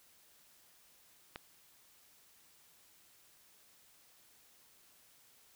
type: click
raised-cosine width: 0.3 ms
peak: -26 dBFS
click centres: 1.359 s
effects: white hiss -65 dBFS RMS until 5.55 s